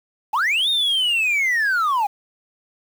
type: linear two-way sweep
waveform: sine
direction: up then down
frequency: 784 to 3729 to 784 Hz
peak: -14 dBFS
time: 0.33-2.07 s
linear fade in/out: 10 ms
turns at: 0.69 s
effects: tanh soft clip ceiling -16 dBFS + 7-bit